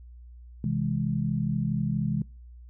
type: chord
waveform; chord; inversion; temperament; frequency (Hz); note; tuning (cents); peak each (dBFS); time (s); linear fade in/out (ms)
sine; C augmented; none; equal with one note detuned; 130.81 / 163.3 / 207.7; C3 / E3 / G#3; 0 / -16 / 0; -29; 0.64-2.22; 2
effects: noise-tail reverb RT60 0.4 s tail -25 dB re dry + added 60 Hz sine -44 dBFS peak until 2.69 s